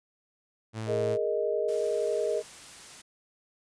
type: tone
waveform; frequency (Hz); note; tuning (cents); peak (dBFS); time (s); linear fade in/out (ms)
sawtooth; 110.6; A2; +9; -29; 0.73-1.18; 50
type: chord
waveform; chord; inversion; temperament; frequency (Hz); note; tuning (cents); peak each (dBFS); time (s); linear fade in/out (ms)
sine; Ab suspended second; none; equal; 415.3 / 466.2 / 622.3; Ab4 / Bb4 / Eb5; 0 / 0 / 0; -30; 0.86-2.43; 50
type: noise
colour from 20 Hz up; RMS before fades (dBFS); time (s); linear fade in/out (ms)
white; -47; 1.68-3.02; 10
effects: resampled to 22050 Hz